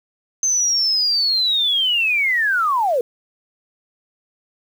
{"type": "linear sweep", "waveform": "sine", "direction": "down", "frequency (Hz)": [6272, 455.1], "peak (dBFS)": -15, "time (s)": [0.43, 3.01], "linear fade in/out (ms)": 2, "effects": ["7-bit"]}